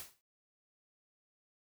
white noise with exponential decay, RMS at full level -43 dBFS, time 0-0.21 s, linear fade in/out 0 ms, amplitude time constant 44 ms, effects noise-tail reverb RT60 0.1 s tail -19 dB re dry

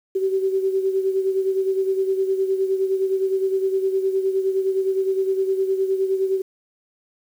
sine beating tone pair, 382 / 391.7 Hz, G4 / G4, -45 / -1 cents, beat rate 9.7 Hz, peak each -19 / -26 dBFS, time 0.15-6.42 s, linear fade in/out 10 ms, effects 8-bit

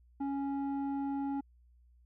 square tone with low-pass filter, 277.2 Hz, C#4, in tune, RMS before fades -35 dBFS, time 0.2-1.41 s, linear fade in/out 10 ms, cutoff 720 Hz, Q 1.8, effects added 60 Hz sine -60 dBFS peak until 2.05 s

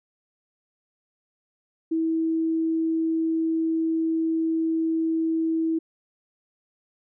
sine tone, 324.3 Hz, E4, 28 cents flat, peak -21 dBFS, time 1.91-5.79 s, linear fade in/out 10 ms, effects none

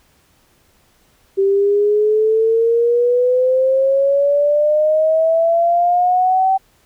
sine exponential sweep, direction up, 388 to 772 Hz, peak -11 dBFS, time 1.37-6.58 s, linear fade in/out 20 ms, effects pink hiss -56 dBFS RMS until 6.85 s

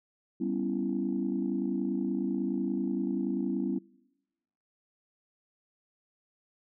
sine chord, C# half-diminished seventh, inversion second, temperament equal with one note detuned, 196 / 246.9 / 277.2 / 333.7 Hz, G3 / B3 / C#4 / E4, 0 / 0 / 0 / +21 cents, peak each -33 dBFS, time 0.4-3.79 s, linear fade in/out 10 ms, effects noise-tail reverb RT60 1.0 s tail -25 dB re dry + tanh soft clip ceiling -19 dBFS

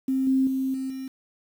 sine tone with level steps, 264.4 Hz, C4, 18 cents sharp, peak -21 / -18 / -23 / -27 / -31 dBFS, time 0.08-1.08 s, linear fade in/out 5 ms, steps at 0.27 / 0.47 / 0.74 / 0.9 s, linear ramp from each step 2 ms, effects 8-bit

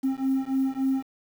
triangle beating tone pair, 264.8 / 268.3 Hz, C4 / C4, +21 / +44 cents, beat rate 3.5 Hz, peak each -23 dBFS, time 0.03-1.04 s, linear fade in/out 20 ms, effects tanh soft clip ceiling -17 dBFS + 8-bit

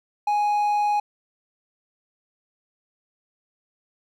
triangle tone, 830.6 Hz, G#5, in tune, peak -17 dBFS, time 0.27-1 s, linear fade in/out 5 ms, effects none

